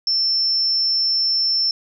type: tone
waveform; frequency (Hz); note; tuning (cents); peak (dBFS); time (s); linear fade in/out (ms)
sine; 5360; E8; +28; -16; 0.07-1.71; 2
effects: none